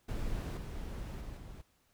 brown noise with level steps, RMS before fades -37 / -41 / -44 / -47 dBFS, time 0.08-1.62 s, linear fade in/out 10 ms, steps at 0.57 / 1.21 / 1.37 s, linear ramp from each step 2 ms, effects pink hiss -72 dBFS RMS until 1.93 s

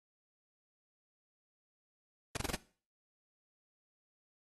pink noise bursts, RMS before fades -35 dBFS, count 5, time 2.35-2.551 s, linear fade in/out 5 ms, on 21 ms, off 24 ms, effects noise-tail reverb RT60 0.4 s tail -18 dB re dry + AAC 32 kbps

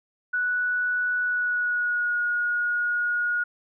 sine tone with pitch glide, 1476 to 1443.1 Hz, F#6 to F#6, -5 to -44 cents, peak -22 dBFS, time 0.33-3.44 s, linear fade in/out 10 ms, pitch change -39 cents, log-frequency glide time 1.21-2.2 s, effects none

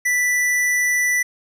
square tone, 1975.5 Hz, B6, in tune, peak -17 dBFS, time 0.05-1.23 s, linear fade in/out 10 ms, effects resampled to 32000 Hz + 9-bit

